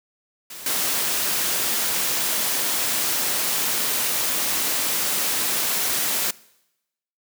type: noise with level steps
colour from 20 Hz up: white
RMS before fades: -37 / -23 dBFS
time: 0.5-6.31 s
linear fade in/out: 5 ms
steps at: 0.66 s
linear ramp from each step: 2 ms
effects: noise-tail reverb RT60 0.9 s tail -22 dB re dry + high-pass 150 Hz 12 dB/octave